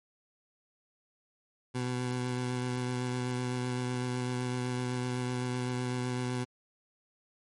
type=tone with vibrato; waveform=20% pulse; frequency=124.9 Hz; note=B2; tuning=20 cents sharp; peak=-26 dBFS; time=1.74-6.45 s; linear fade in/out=20 ms; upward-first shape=sine; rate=7.9 Hz; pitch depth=14 cents each way; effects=MP3 48 kbps